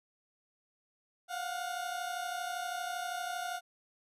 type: tone pair together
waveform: 30% pulse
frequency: 704.4 / 737 Hz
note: F5 / F#5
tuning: +15 / -7 cents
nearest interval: minor second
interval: 78 cents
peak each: -35 / -37 dBFS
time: 1.28-3.61 s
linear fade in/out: 50 ms
effects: resampled to 32000 Hz